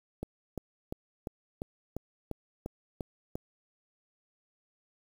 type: click train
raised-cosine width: 2 ms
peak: -22 dBFS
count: 10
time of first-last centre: 0.23-3.355 s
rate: 2.88 Hz
effects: 8-bit